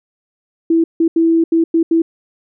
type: tone bursts at uneven times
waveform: sine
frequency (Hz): 329.6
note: E4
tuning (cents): 0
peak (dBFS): -9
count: 6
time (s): 0.7-0.84 / 1-1.08 / 1.16-1.44 / 1.52-1.64 / 1.74-1.83 / 1.91-2.02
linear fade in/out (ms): 5
effects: none